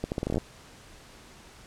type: accelerating click train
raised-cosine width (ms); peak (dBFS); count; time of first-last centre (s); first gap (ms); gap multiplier
2; -15; 11; 0.04-0.381; 79; 0.79
effects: pink hiss -51 dBFS RMS until 1.66 s + low-pass 9000 Hz 12 dB/octave